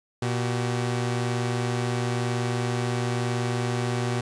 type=tone pair together; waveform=sawtooth; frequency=120 / 381 Hz; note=B2 / G4; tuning=-49 / -49 cents; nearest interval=octave + minor sixth; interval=2000 cents; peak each=-21 / -28 dBFS; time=0.22-4.21 s; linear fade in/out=5 ms; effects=resampled to 22050 Hz